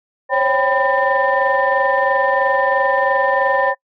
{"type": "tone cluster", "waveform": "sine", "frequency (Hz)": [534, 557, 786, 999, 1802], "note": ["C5", "C#5", "G5", "B5", "A6"], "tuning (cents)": [35, 8, 4, 20, 41], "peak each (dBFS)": -19, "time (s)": [0.29, 3.75], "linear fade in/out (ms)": 50, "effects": ["noise-tail reverb RT60 0.1 s tail -26 dB re dry", "tanh soft clip ceiling -5 dBFS"]}